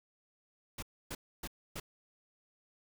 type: noise bursts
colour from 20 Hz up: pink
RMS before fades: -41 dBFS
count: 4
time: 0.78-1.8 s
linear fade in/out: 5 ms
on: 45 ms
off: 280 ms
effects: none